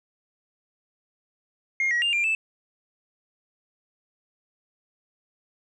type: tone with pitch steps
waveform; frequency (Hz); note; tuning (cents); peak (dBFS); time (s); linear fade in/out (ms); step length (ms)
sine; 2132 / 1910 / 2802 / 2386 / 2633; C7 / A#6 / F7 / D7 / E7; +32 / +42 / +5 / +27 / -3; -19; 1.8-2.35; 2; 110
effects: tanh soft clip ceiling -19 dBFS